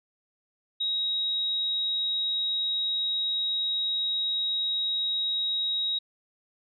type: tone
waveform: sine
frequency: 3803 Hz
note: A#7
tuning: 34 cents sharp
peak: -25 dBFS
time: 0.8-5.99 s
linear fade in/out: 10 ms
effects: none